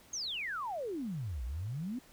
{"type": "exponential two-way sweep", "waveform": "sine", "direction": "down then up", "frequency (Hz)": [6645, 56.6, 267.4], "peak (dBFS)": -35, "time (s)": [0.13, 1.99], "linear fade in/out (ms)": 5, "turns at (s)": 1.44, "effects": ["pink hiss -60 dBFS RMS until 2.12 s"]}